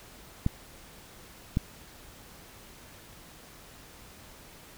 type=clicks; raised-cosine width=5 ms; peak=-12 dBFS; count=2; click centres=0.464 / 1.571 s; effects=pink hiss -51 dBFS RMS until 4.77 s